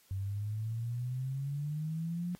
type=exponential sweep; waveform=sine; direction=up; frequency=94.9 to 179.5 Hz; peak=-33 dBFS; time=0.11-2.35 s; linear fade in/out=0 ms; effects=white hiss -65 dBFS RMS until 2.39 s + AAC 48 kbps